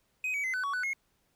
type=tone with pitch steps; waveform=triangle; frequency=2515 / 2270 / 2051 / 1505 / 1123 / 1491 / 2160 Hz; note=D#7 / C#7 / C7 / F#6 / C#6 / F#6 / C#7; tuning=+18 / +41 / -35 / +29 / +22 / +13 / -45 cents; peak=-28 dBFS; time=0.24-0.933 s; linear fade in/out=2 ms; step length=99 ms; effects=pink hiss -73 dBFS RMS until 1.35 s